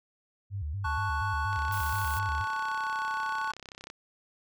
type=tone with vibrato; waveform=sine; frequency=86 Hz; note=F2; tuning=26 cents flat; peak=-31 dBFS; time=0.5-2.46 s; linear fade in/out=50 ms; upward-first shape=square; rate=4.2 Hz; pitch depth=250 cents each way
type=chord; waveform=triangle; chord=F# minor; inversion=first; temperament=equal; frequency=880 / 1108.7 / 1480 Hz; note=A5 / C#6 / F#6; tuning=0 / 0 / 0 cents; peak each=-32 dBFS; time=0.84-3.52 s; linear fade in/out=10 ms
type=click train; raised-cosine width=0.2 ms; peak=-26 dBFS; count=79; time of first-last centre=1.53-3.901 s; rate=32.9 Hz
type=noise; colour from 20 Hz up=blue; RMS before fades=-41 dBFS; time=1.72-2.19 s; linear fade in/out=2 ms
effects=none